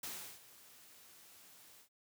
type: noise with ADSR envelope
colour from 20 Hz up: white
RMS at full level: -43 dBFS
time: 0.03-1.89 s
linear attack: 5 ms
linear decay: 360 ms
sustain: -17 dB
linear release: 94 ms
effects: high-pass 80 Hz 12 dB/octave